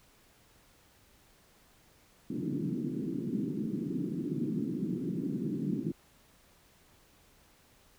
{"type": "band-pass noise", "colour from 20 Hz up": "white", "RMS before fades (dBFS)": -34, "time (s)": [2.3, 5.92], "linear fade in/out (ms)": 5, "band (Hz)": [140, 340], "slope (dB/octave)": 48, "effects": ["pink hiss -63 dBFS RMS until 7.98 s"]}